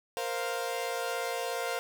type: chord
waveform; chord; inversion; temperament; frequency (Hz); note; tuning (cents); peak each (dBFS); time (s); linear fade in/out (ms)
sawtooth; Bb suspended second; none; equal; 466.2 / 523.3 / 698.5; Bb4 / C5 / F5; 0 / 0 / 0; -32; 0.17-1.79; 0
effects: none